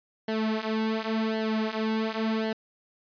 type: tone with flanger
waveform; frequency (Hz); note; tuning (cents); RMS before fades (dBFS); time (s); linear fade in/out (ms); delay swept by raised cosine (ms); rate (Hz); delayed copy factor
sawtooth; 220; A3; 0; -28; 0.28-2.53; 5; 0.81 to 6.21; 0.91; -0.8
effects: resampled to 11025 Hz